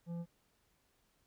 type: tone with tanh clipping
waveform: sine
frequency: 170.4 Hz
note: F3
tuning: 42 cents flat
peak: -40 dBFS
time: 0.06-0.26 s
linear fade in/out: 50 ms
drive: 9 dB
effects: pink hiss -75 dBFS RMS until 1.26 s